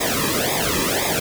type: noise with flanger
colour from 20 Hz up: pink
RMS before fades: -21 dBFS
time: 0-1.2 s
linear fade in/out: 10 ms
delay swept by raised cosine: 0.68 to 1.4 ms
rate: 1.9 Hz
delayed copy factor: -1
effects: none